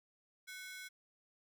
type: ring-modulated tone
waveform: sawtooth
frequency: 1844 Hz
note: A#6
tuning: 19 cents flat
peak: -40 dBFS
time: 0.47-0.89 s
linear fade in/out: 20 ms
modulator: 340 Hz
effects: none